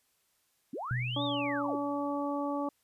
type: linear two-way sweep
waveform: sine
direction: up then down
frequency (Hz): 202.9 to 3772 to 286.8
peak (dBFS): -35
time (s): 0.73-1.76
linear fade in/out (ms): 5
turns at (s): 1.24
type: tone with exponential decay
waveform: sine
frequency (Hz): 123.4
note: B2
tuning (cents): -1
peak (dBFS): -28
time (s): 0.91-2.25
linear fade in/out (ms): 0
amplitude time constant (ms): 290
type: harmonic tone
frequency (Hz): 285.9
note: D4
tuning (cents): -46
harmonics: 1 / 2 / 3 / 4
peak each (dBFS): -33 / -36 / -38 / -39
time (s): 1.16-2.69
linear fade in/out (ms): 5
effects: white hiss -73 dBFS RMS until 2.83 s + resampled to 32000 Hz